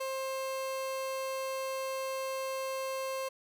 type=tone; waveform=30% pulse; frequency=530 Hz; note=C5; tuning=22 cents sharp; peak=-31 dBFS; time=0-3.29 s; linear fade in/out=10 ms; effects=none